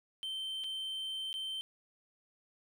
triangle tone with dropouts, 3109 Hz, G7, 15 cents flat, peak -35 dBFS, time 0.23-1.61 s, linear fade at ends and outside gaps 0 ms, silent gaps 0.638-0.642 / 1.329-1.34 s, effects none

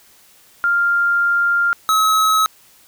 sine / square tone pair in turn, 1396.9 / 1284 Hz, F6 / E6, 0 / -46 cents, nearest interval minor second, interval 146 cents, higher first, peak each -13 dBFS, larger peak neither, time 0.64-1.73 / 1.89-2.46 s, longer first, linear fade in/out 0 ms, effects white hiss -50 dBFS RMS until 2.87 s

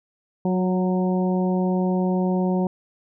harmonic tone with a mistuned harmonic, 184.4 Hz, F#3, 6 cents flat, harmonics 1 / 2 / 3 / 4 / 5, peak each -20 / -26 / -30 / -32 / -34 dBFS, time 0.45-2.67 s, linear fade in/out 2 ms, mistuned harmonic 2, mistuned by -21 cents, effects none

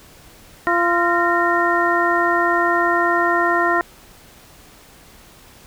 harmonic tone with a mistuned harmonic, 345 Hz, F4, 21 cents flat, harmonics 1 / 2 / 3 / 4 / 5, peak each -21 / -21 / -21 / -21 / -21 dBFS, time 0.67-3.81 s, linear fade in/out 0 ms, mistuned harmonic 5, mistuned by +110 cents, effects pink hiss -46 dBFS RMS until 5.66 s

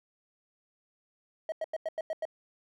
triangle tone bursts, 637 Hz, D#5, 41 cents sharp, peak -28 dBFS, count 7, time 1.49-2.253 s, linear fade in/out 2 ms, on 31 ms, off 91 ms, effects none

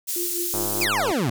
pink high-pass noise, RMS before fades -27 dBFS, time 0.07-0.86 s, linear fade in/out 20 ms, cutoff 8100 Hz, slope 12 dB/octave
sine tone with tremolo, 349.2 Hz, F4, in tune, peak -27 dBFS, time 0.16-0.87 s, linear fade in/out 2 ms, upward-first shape sine, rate 5 Hz, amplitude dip 75%
click train, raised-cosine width 1 ms, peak -17 dBFS, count 60, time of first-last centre 0.54-1.113 s, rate 103 Hz
25% pulse exponential sweep, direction down, 2637 to 107 Hz, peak -17 dBFS, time 0.81-1.3 s, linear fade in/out 5 ms
effects none

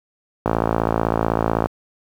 click train, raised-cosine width 1 ms, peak -3 dBFS, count 68, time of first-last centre 0.46-1.659 s, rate 55.9 Hz, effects high-pass 60 Hz 12 dB/octave + 7-bit

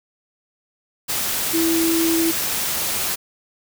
sine tone in noise, 329.6 Hz, E4, in tune, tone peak -17 dBFS, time 1.53-2.32 s, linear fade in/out 20 ms, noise white, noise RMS -23 dBFS, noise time 1.08-3.16 s, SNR +3 dB, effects none

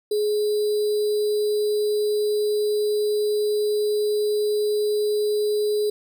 sine tone with sample-and-hold, 420 Hz, G#4, 19 cents sharp, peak -19 dBFS, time 0.11-5.9 s, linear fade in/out 5 ms, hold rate 4410 Hz, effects none

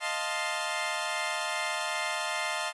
15% pulse chord, F dominant seventh, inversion third, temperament equal, 622.3 / 698.5 / 880 / 1046.5 Hz, Eb5 / F5 / A5 / C6, 0 / 0 / 0 / 0 cents, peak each -29 dBFS, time 0-2.73 s, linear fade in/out 50 ms, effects resampled to 24000 Hz

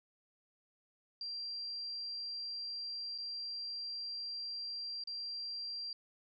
sine tone with dropouts, 4734 Hz, D8, 13 cents sharp, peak -39 dBFS, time 1.21-5.93 s, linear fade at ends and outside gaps 2 ms, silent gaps 3.179-3.184 / 5.038-5.073 s, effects none

